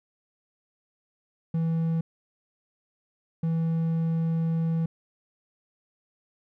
triangle tone bursts at uneven times, 163.8 Hz, E3, 11 cents flat, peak -21 dBFS, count 2, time 1.54-2.01 / 3.43-4.86 s, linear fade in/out 5 ms, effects none

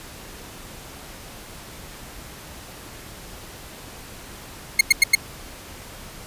sawtooth tone bursts, 2153 Hz, C7, 49 cents sharp, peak -6 dBFS, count 4, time 4.79-5.152 s, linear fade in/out 5 ms, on 20 ms, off 94 ms, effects pink hiss -40 dBFS RMS until 6.26 s + resampled to 32000 Hz

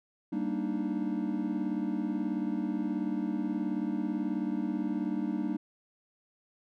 triangle chord, Eb major seventh, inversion first, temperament equal with one note detuned, 196 / 233.1 / 292.6 / 311.1 Hz, G3 / Bb3 / D4 / Eb4, 0 / 0 / -6 / 0 cents, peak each -33 dBFS, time 0.32-5.57 s, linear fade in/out 10 ms, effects none

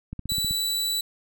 click train, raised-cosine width 5 ms, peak -21 dBFS, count 7, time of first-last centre 0.13-0.51 s, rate 15.8 Hz
sawtooth tone, 3951 Hz, B7, in tune, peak -21 dBFS, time 0.29-1.01 s, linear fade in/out 5 ms
effects none

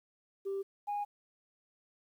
sine tone pair in turn, 392 / 821.6 Hz, G4 / G#5, 0 / -19 cents, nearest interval octave + minor second, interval 1281 cents, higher second, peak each -32 / -31 dBFS, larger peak second, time 0.45-0.63 / 0.87-1.05 s, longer neither, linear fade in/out 20 ms, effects tanh soft clip ceiling -30 dBFS + 11-bit

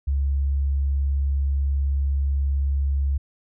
sine tone, 69.3 Hz, C#2, in tune, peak -19 dBFS, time 0.07-3.18 s, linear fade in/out 10 ms, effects none

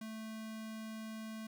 square tone with notch filter, 220 Hz, A3, in tune, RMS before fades -45 dBFS, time 0.01-1.47 s, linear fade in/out 5 ms, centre 470 Hz, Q 1.1, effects none

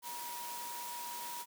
sine tone in noise, 958 Hz, A#5, 47 cents sharp, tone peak -43 dBFS, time 0.02-1.46 s, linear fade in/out 50 ms, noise white, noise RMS -45 dBFS, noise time 0.02-1.46 s, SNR -1 dB, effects high-pass 200 Hz 12 dB/octave

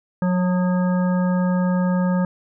harmonic tone with a mistuned harmonic, 181.6 Hz, F#3, 32 cents flat, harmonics 1 / 3 / 5 / 7 / 9, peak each -17 / -27 / -31 / -34 / -36 dBFS, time 0.22-2.25 s, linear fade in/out 2 ms, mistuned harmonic 7, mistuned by -37 cents, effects none

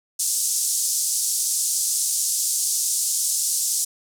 white band-pass noise, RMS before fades -23 dBFS, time 0.19-3.85 s, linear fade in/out 10 ms, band 5600 to 10000 Hz, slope 24 dB/octave, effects none

